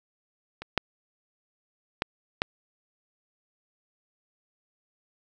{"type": "clicks", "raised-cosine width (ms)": 0.3, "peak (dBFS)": [-21, -6, -9, -7], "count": 4, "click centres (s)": [0.62, 0.777, 2.021, 2.419], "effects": []}